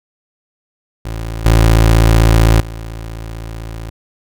25% pulse tone with level steps, 55.7 Hz, A1, 22 cents sharp, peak -17 / -3 / -21 dBFS, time 1.05-3.9 s, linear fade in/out 5 ms, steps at 1.45 / 2.6 s, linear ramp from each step 5 ms, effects none

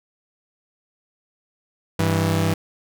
sawtooth tone pair together, 98 / 163.21 Hz, G2 / E3, 0 / -17 cents, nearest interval major sixth, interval 883 cents, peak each -17 dBFS, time 1.99-2.54 s, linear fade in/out 5 ms, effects none

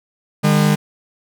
45% pulse tone pair together, 151.55 / 202.3 Hz, D#3 / G#3, -45 / -45 cents, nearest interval perfect fourth, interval 500 cents, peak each -14 / -15 dBFS, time 0.43-0.76 s, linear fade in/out 20 ms, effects none

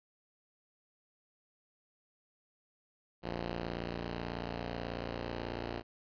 5% pulse tone pair together, 58.27 / 87.31 Hz, A#1 / F2, 0 / 0 cents, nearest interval perfect fifth, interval 700 cents, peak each -27 / -32 dBFS, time 3.22-5.83 s, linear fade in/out 50 ms, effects resampled to 11025 Hz

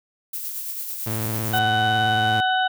violet noise with tremolo, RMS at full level -29 dBFS, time 0.33-1.59 s, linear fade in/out 5 ms, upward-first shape sine, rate 9 Hz, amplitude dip 35%
sawtooth tone with vibrato, 110 Hz, A2, in tune, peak -21 dBFS, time 1.06-2.41 s, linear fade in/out 10 ms, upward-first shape triangle, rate 18 Hz, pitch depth 90 cents each way
harmonic tone, 748 Hz, F#5, 19 cents sharp, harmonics 1 / 2 / 4 / 5, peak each -20 / -23 / -28 / -32 dBFS, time 1.53-2.68 s, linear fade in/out 10 ms
effects none

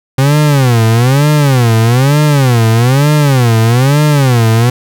40% pulse tone with vibrato, 129.9 Hz, C3, 12 cents flat, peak -5 dBFS, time 0.18-4.7 s, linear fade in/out 5 ms, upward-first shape sine, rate 1.1 Hz, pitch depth 260 cents each way, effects none

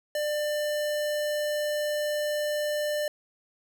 square tone, 596 Hz, D5, 25 cents sharp, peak -27 dBFS, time 0.15-3.08 s, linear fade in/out 2 ms, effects none

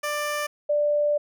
15% pulse / sine tone pair in turn, 592 / 589.3 Hz, D5 / D5, +14 / +6 cents, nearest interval unison, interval 8 cents, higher first, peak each -19 dBFS, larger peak neither, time 0.03-0.47 / 0.69-1.18 s, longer second, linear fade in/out 10 ms, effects none

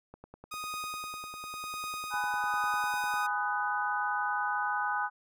click train, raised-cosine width 1 ms, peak -33 dBFS, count 31, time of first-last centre 0.14-3.14 s, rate 10 Hz
sawtooth tone with tremolo, 1244.5 Hz, D#6, in tune, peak -31 dBFS, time 0.51-3.27 s, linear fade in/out 10 ms, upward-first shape triangle, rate 0.91 Hz, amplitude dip 55%
sine chord, G# minor seventh, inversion none, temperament just, 830.6 / 996.7 / 1245.9 / 1495.1 Hz, G#5 / B5 / D#6 / F#6, 0 / +16 / +2 / +18 cents, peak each -33 / -36 / -35 / -33 dBFS, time 2.1-5.1 s, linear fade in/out 50 ms
effects none

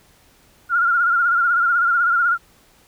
sine tone with vibrato, 1402 Hz, F6, 6 cents sharp, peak -14 dBFS, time 0.69-2.38 s, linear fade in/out 50 ms, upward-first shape triangle, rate 16 Hz, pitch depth 76 cents each way, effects pink hiss -54 dBFS RMS until 2.87 s

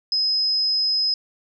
sine tone, 5080 Hz, D#8, 35 cents sharp, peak -18 dBFS, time 0.12-1.14 s, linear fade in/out 2 ms, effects none

